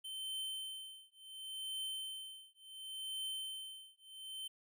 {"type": "tone with tremolo", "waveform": "square", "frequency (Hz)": 3089, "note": "G7", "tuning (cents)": -26, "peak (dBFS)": -39, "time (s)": [0.04, 4.48], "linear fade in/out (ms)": 10, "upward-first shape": "triangle", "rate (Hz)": 0.7, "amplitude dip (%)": 100, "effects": []}